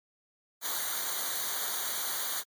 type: noise with comb filter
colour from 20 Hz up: white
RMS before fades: -33 dBFS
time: 0.61-2.44 s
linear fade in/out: 50 ms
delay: 0.38 ms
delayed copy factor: -0.95
effects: MP3 96 kbps